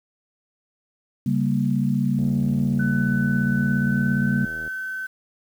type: chord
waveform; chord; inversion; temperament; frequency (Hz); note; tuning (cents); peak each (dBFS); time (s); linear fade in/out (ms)
sine; G diminished; second; equal; 138.59 / 196 / 233.1; Db3 / G3 / Bb3; 0 / 0 / 0; -23; 1.26-4.45; 5
type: click train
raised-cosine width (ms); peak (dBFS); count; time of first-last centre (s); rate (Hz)
2; -27; 201; 2.19-4.678; 80.4
type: tone with pitch glide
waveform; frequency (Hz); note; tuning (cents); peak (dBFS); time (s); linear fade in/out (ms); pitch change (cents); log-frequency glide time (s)
sine; 1500 to 1528; F#6 to G6; +23 to -45; -27; 2.79-5.07; 10; +32; 3.64-4.39
effects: 8-bit